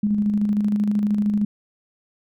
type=tone with tremolo; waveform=sine; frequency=207.7 Hz; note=G#3; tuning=in tune; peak=-16 dBFS; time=0.03-1.45 s; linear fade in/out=5 ms; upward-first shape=square; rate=13 Hz; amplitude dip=35%; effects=none